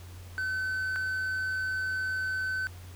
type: tone pair in turn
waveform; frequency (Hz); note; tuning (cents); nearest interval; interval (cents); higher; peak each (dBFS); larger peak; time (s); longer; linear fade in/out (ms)
triangle; 1523 / 1523; F#6 / F#6; +50 / +50; unison; 0; neither; -27; neither; 0.38-0.96 / 0.96-2.67; second; 0
effects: added 89 Hz sine -43 dBFS peak until 2.95 s + pink hiss -53 dBFS RMS until 2.95 s